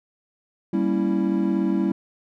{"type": "chord", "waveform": "triangle", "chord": "G diminished seventh", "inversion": "none", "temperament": "equal", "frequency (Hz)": [196, 233.1, 277.2, 329.6], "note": ["G3", "Bb3", "Db4", "Fb4"], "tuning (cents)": [0, 0, 0, 0], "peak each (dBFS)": [-21, -26, -25, -22], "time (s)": [0.73, 1.92], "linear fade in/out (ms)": 5, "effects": []}